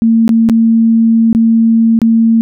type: tone with dropouts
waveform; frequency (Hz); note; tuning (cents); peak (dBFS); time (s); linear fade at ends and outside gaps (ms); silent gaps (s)
sine; 226.9; A#3; -47; -5; 0.02-2.41; 0; 0.279-0.292 / 0.489-0.497 / 1.329-1.349 / 1.99-2.017
effects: none